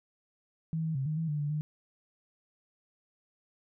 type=tone with pitch steps; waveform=sine; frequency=161.2 / 160.1 / 134 / 154.5 / 162.6 / 149 / 146.2 / 151.7 Hz; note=E3 / D#3 / C3 / D#3 / E3 / D3 / D3 / D#3; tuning=-38 / +50 / +42 / -12 / -23 / +25 / -7 / -44 cents; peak=-29 dBFS; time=0.73-1.61 s; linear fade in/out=0 ms; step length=110 ms; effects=none